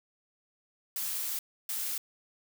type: noise bursts at uneven times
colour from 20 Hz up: blue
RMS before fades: -34 dBFS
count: 2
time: 0.96-1.39 / 1.69-1.98 s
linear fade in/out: 2 ms
effects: none